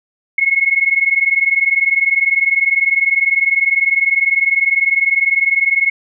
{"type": "tone pair together", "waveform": "sine", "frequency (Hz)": [2171, 2191], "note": ["C#7", "C#7"], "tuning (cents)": [-37, -21], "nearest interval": "unison", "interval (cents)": 16, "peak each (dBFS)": -14, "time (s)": [0.38, 5.9], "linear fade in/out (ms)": 5, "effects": []}